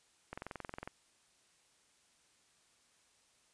click train, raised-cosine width 0.5 ms, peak -27 dBFS, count 13, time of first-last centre 0.33-0.875 s, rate 22 Hz, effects white hiss -70 dBFS RMS until 3.53 s + resampled to 22050 Hz

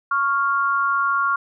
sine tone pair together, 1108.7 / 1396.9 Hz, C#6 / F6, 0 / 0 cents, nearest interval major third, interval 400 cents, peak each -20 dBFS, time 0.11-1.36 s, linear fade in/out 5 ms, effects none

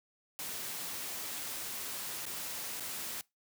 white noise with dropouts, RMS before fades -40 dBFS, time 0.39-3.21 s, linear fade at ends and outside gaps 0 ms, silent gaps 2.254-2.264 / 2.798-2.805 s, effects noise-tail reverb RT60 0.2 s tail -23 dB re dry + high-pass 100 Hz 12 dB/octave

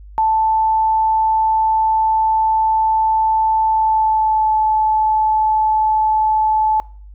sine tone with pitch glide, 880 to 867.4 Hz, A5 to A5, 0 to -25 cents, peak -12 dBFS, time 0.18-6.8 s, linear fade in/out 0 ms, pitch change -25 cents, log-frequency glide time 3.67-4.53 s, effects noise-tail reverb RT60 0.5 s tail -23 dB re dry + added 50 Hz sine -35 dBFS peak until 7.14 s

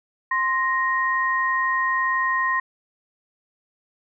sine tone pair together, 1048 / 1869 Hz, C6 / A#6, +2 / +4 cents, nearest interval minor seventh, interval 1002 cents, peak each -22 dBFS, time 0.31-2.6 s, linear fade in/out 5 ms, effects none

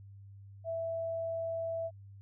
sine tone, 660 Hz, E5, 2 cents sharp, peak -33 dBFS, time 0.64-1.91 s, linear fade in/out 50 ms, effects added 99 Hz sine -49 dBFS peak until 2.21 s

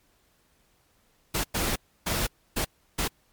pink noise bursts at uneven times, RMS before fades -27 dBFS, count 5, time 1.34-1.44 / 1.54-1.76 / 2.06-2.27 / 2.56-2.65 / 2.98-3.08 s, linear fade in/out 10 ms, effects pink hiss -66 dBFS RMS until 3.32 s + MP3 96 kbps

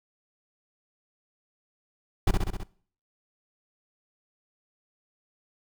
brown noise with echo, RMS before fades -19 dBFS, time 2.27-2.31 s, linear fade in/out 5 ms, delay 65 ms, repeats 5, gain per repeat -3 dB, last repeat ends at 2.635 s, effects noise-tail reverb RT60 0.5 s tail -20 dB re dry

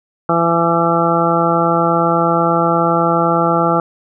harmonic tone, 168.2 Hz, E3, 35 cents sharp, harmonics 1 / 2 / 3 / 4 / 5 / 7 / 8, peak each -19 / -19 / -19 / -19 / -19 / -19 / -19 dBFS, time 0.29-3.8 s, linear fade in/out 2 ms, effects none

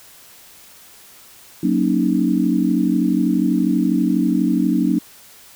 sine chord, D# minor seventh, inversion first, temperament equal with one note detuned, 185 / 233.1 / 277.2 / 309.5 Hz, F#3 / A#3 / C#4 / D#4, 0 / 0 / 0 / -9 cents, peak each -20 dBFS, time 1.63-4.99 s, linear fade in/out 5 ms, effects white hiss -45 dBFS RMS until 5.55 s

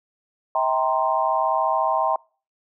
sine chord, C dominant seventh, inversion first, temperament equal with one note detuned, 642.7 / 784 / 932.3 / 1046.5 Hz, E5 / G5 / Bb5 / C6, -44 / 0 / 0 / 0 cents, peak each -24 dBFS, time 0.55-2.16 s, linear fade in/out 2 ms, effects noise-tail reverb RT60 0.4 s tail -26 dB re dry

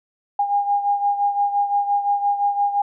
sine beating tone pair, 810 / 815.8 Hz, G#5 / G#5, -43 / -31 cents, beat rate 5.8 Hz, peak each -18 / -24 dBFS, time 0.39-2.82 s, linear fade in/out 5 ms, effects none

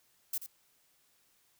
violet noise with echo, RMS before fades -34 dBFS, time 0.33-0.38 s, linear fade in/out 5 ms, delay 84 ms, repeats 1, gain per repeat -10 dB, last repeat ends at 0.464 s, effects white hiss -70 dBFS RMS until 1.59 s

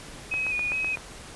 sine tone with vibrato, 2500 Hz, D#7, 8 cents sharp, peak -25 dBFS, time 0.31-0.96 s, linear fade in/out 10 ms, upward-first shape square, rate 2.4 Hz, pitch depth 29 cents each way
click train, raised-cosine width 0.5 ms, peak -20 dBFS, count 6, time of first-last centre 0.34-0.972 s, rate 7.91 Hz
effects pink hiss -43 dBFS RMS until 1.35 s + resampled to 24000 Hz

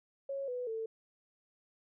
sine tone with pitch steps, 550 / 495.7 / 446.7 Hz, C#5 / B4 / A4, -14 / +6 / +26 cents, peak -35 dBFS, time 0.29-0.86 s, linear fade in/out 5 ms, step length 190 ms, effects none

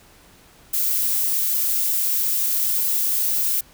violet noise, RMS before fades -21 dBFS, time 0.73-3.61 s, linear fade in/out 10 ms, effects pink hiss -51 dBFS RMS until 3.73 s

